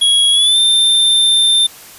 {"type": "tone with pitch glide", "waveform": "square", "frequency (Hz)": [3322, 3581], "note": ["G#7", "A7"], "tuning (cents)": [0, 30], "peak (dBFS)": -9, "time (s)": [0.01, 1.67], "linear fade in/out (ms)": 10, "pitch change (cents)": 130, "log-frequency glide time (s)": [0.32, 0.58], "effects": ["white hiss -37 dBFS RMS until 1.98 s", "resampled to 32000 Hz"]}